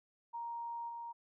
sine tone with level steps, 936 Hz, A#5, 7 cents sharp, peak -39 / -42 dBFS, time 0.33-1.13 s, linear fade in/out 20 ms, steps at 0.88 s, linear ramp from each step 20 ms, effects none

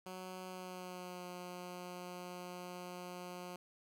10% pulse tone with pitch glide, 185 to 179.11 Hz, F#3 to F3, 0 to +44 cents, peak -37 dBFS, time 0.06-3.56 s, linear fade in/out 2 ms, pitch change -56 cents, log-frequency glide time 0.47-1.25 s, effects none

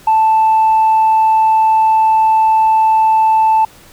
sine tone, 880 Hz, A5, in tune, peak -6 dBFS, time 0.07-3.65 s, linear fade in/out 5 ms, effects tanh soft clip ceiling -5 dBFS + pink hiss -42 dBFS RMS until 3.92 s

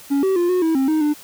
triangle tone with pitch steps, 279.8 / 382.7 / 349.1 / 364 / 323.6 / 267.4 / 312.4 / 297.7 Hz, C#4 / G4 / F4 / F#4 / E4 / C4 / D#4 / D4, +16 / -42 / -1 / -28 / -32 / +38 / +7 / +24 cents, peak -13 dBFS, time 0.1-1.14 s, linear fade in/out 20 ms, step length 130 ms, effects white hiss -42 dBFS RMS until 1.23 s

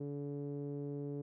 sawtooth tone with low-pass filter, 143.3 Hz, D3, 42 cents flat, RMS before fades -41 dBFS, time 0-1.22 s, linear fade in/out 10 ms, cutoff 390 Hz, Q 3.9, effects none

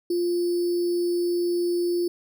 sine tone with sample-and-hold, 349.2 Hz, F4, in tune, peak -21 dBFS, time 0.1-2.08 s, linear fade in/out 5 ms, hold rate 4900 Hz, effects none

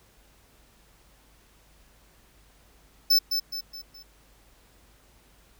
square tone with echo, 5274 Hz, E8, in tune, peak -17 dBFS, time 3.1-3.19 s, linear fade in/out 10 ms, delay 210 ms, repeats 4, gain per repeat -7 dB, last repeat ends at 4.03 s, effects added 50 Hz sine -60 dBFS peak until 5.59 s + pink hiss -60 dBFS RMS until 5.59 s

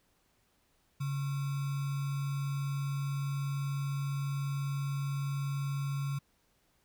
sine tone with sample-and-hold, 139.5 Hz, C#3, 11 cents sharp, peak -31 dBFS, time 1-6.19 s, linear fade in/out 10 ms, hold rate 1225 Hz, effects pink hiss -72 dBFS RMS until 6.84 s

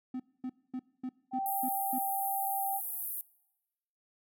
triangle tone bursts, 255.5 Hz, C4, 41 cents flat, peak -32 dBFS, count 7, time 0.14-1.986 s, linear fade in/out 5 ms, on 58 ms, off 240 ms
sine tone with pitch glide, 778 to 784.3 Hz, G5 to G5, -13 to +1 cents, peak -31 dBFS, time 1.31-2.81 s, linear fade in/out 50 ms, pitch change +14 cents, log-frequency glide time 1.43-1.49 s
pink band-pass noise, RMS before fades -38 dBFS, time 1.46-3.21 s, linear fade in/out 0 ms, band 11000 to 16000 Hz, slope 48 dB/octave
effects noise-tail reverb RT60 1.0 s tail -23 dB re dry

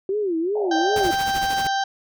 sine tone with vibrato, 370 Hz, F#4, in tune, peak -20 dBFS, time 0.09-1.11 s, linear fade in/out 2 ms, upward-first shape sine, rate 2.6 Hz, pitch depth 240 cents each way
pink band-pass noise, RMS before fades -32 dBFS, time 0.55-1.11 s, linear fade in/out 5 ms, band 550 to 830 Hz, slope 96 dB/octave
harmonic tone, 784 Hz, G5, in tune, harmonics 1 / 2 / 4 / 5 / 6 / 7 / 8, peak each -21 / -27 / -33 / -35 / -37 / -38 / -39 dBFS, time 0.71-1.84 s, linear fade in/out 5 ms
pink noise with tremolo, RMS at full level -30 dBFS, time 0.96-1.67 s, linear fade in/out 0 ms, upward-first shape sine, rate 13 Hz, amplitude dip 70%
effects none

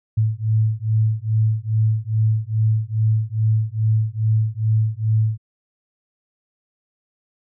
sine beating tone pair, 108.5 / 110.9 Hz, A2 / A2, -24 / +14 cents, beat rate 2.4 Hz, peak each -19 dBFS, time 0.17-5.38 s, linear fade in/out 10 ms, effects none

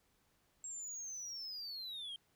sine linear sweep, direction down, 7600 to 3136 Hz, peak -40 dBFS, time 0.64-2.16 s, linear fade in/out 2 ms, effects tanh soft clip ceiling -42 dBFS + pink hiss -75 dBFS RMS until 2.35 s

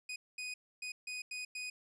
sawtooth tone bursts at uneven times, 2489 Hz, D#7, in tune, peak -36 dBFS, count 6, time 0.09-0.16 / 0.38-0.54 / 0.82-0.92 / 1.07-1.22 / 1.31-1.45 / 1.55-1.7 s, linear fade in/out 5 ms, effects resampled to 22050 Hz

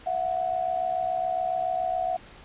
sine tone pair together, 666.9 / 734 Hz, E5 / F#5, +20 / -14 cents, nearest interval major second, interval 166 cents, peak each -29 / -26 dBFS, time 0.06-2.17 s, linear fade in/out 10 ms, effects pink hiss -49 dBFS RMS until 2.44 s + resampled to 8000 Hz

